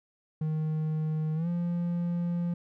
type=tone with pitch glide; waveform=triangle; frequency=156 to 173.09 Hz; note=D#3 to F3; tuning=+5 to -15 cents; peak=-25 dBFS; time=0.41-2.54 s; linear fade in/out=5 ms; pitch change=+180 cents; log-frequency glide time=1.35-1.48 s; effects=none